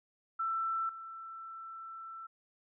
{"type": "tone with level steps", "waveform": "sine", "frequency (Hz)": 1334, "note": "E6", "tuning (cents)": 20, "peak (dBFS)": [-31, -43], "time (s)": [0.39, 2.27], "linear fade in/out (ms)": 10, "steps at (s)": 0.89, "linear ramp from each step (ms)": 2, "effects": []}